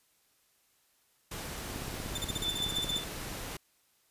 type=noise; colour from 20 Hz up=pink; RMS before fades=-40 dBFS; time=1.31-3.57 s; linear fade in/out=5 ms
type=click train; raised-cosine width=3 ms; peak=-27 dBFS; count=22; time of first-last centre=1.7-2.965 s; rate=16.6 Hz
type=tone bursts; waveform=sawtooth; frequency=3563 Hz; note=A7; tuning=21 cents sharp; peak=-30 dBFS; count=13; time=2.15-2.982 s; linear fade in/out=5 ms; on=28 ms; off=39 ms
type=tone with tremolo; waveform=sine; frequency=3520 Hz; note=A7; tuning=in tune; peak=-29 dBFS; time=2.44-3.04 s; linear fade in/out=5 ms; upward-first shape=triangle; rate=6.5 Hz; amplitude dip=85%
effects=white hiss -70 dBFS RMS until 4.1 s + resampled to 32000 Hz